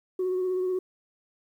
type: tone with vibrato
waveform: sine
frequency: 368.6 Hz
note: F#4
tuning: 7 cents flat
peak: -23 dBFS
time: 0.19-0.79 s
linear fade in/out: 5 ms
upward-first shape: triangle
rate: 16 Hz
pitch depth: 28 cents each way
effects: tanh soft clip ceiling -22 dBFS + 10-bit